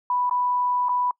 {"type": "tone with dropouts", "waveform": "sine", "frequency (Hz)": 987.8, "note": "B5", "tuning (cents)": 0, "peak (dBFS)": -20, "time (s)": [0.1, 1.11], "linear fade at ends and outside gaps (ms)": 2, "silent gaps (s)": [[0.296, 0.31], [0.886, 0.892]], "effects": ["noise-tail reverb RT60 0.1 s tail -25 dB re dry"]}